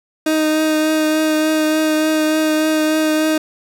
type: tone with vibrato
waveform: 30% pulse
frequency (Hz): 311.1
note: D#4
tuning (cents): 0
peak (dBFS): -11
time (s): 0.26-3.38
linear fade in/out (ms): 5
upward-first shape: triangle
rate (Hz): 3.4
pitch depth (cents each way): 16
effects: none